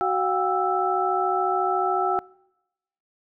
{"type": "tone cluster", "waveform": "sine", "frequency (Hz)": [373.2, 718, 792, 1320], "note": ["F#4", "F5", "G5", "E6"], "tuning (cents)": [15, 48, 18, 2], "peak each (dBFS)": -26, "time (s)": [0.01, 2.19], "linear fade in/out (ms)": 0, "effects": ["noise-tail reverb RT60 0.9 s tail -25 dB re dry"]}